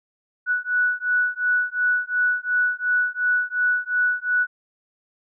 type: beating tone pair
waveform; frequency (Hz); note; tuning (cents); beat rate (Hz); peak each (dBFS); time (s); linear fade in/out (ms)
sine; 1475 / 1477.8; F#6 / F#6; -6 / -3; 2.8; -22; 0.46-4.47; 50
effects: none